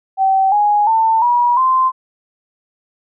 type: tone with pitch steps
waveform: sine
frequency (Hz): 770 / 830 / 894.8 / 964.6 / 1039.8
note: G5 / G#5 / A5 / B5 / C6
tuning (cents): -31 / -1 / +29 / -41 / -11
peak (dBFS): -10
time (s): 0.17-1.92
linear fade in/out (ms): 50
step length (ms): 350
effects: none